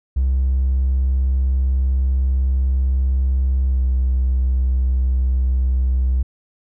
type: tone with pitch glide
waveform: triangle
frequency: 65.41 to 63.81 Hz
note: C2 to C2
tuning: 0 to -43 cents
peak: -11 dBFS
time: 0.16-6.23 s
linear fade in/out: 10 ms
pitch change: -43 cents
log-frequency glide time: 3.67-3.83 s
effects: tanh soft clip ceiling -11 dBFS